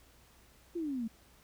sine exponential sweep, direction down, 355.8 to 216.2 Hz, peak -33 dBFS, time 0.75-1.08 s, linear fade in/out 10 ms, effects added 60 Hz sine -65 dBFS peak until 1.43 s + pink hiss -63 dBFS RMS until 1.43 s

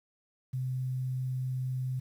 sine tone with quantisation, 128.9 Hz, C3, 26 cents flat, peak -30 dBFS, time 0.53-2 s, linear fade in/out 10 ms, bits 10, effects none

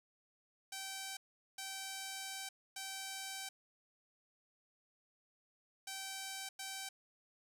5% pulse tone bursts at uneven times, 774 Hz, G5, 22 cents flat, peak -31 dBFS, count 5, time 0.72-1.17 / 1.58-2.49 / 2.76-3.49 / 5.87-6.49 / 6.59-6.89 s, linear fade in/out 5 ms, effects none

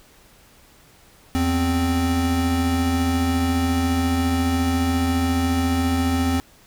square tone pair together, 82.5 / 261.9 Hz, E2 / C4, +2 / +2 cents, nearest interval octave + minor sixth, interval 2000 cents, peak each -23 / -21 dBFS, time 1.35-6.4 s, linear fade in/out 0 ms, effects pink hiss -52 dBFS RMS until 6.66 s

